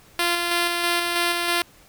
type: tone with tremolo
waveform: 5% pulse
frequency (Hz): 345.8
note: F4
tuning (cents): -17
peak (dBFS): -8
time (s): 0.19-1.62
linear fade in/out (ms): 2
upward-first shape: square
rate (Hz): 3.1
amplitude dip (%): 30
effects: pink hiss -52 dBFS RMS until 1.88 s